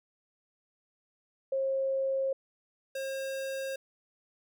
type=tone pair in turn; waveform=sine / square; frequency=537 / 537 Hz; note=C5 / C5; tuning=+45 / +45 cents; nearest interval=unison; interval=0 cents; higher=neither; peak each=-27 / -34 dBFS; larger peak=first; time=1.52-2.33 / 2.95-3.76 s; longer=neither; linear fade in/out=5 ms; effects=none